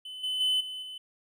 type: tone with level steps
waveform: triangle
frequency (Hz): 3025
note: F#7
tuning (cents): +38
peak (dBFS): -37 / -27 / -22 / -34 / -37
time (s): 0.05-0.98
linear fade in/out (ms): 5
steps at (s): 0.23 / 0.4 / 0.6 / 0.82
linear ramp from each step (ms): 10
effects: none